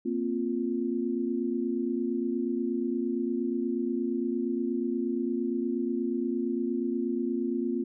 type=chord; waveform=sine; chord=Bb suspended second; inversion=none; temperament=equal; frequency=233.1 / 261.6 / 349.2 Hz; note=Bb3 / C4 / F4; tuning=0 / 0 / 0 cents; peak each=-31 dBFS; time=0.05-7.84 s; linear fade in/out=10 ms; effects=none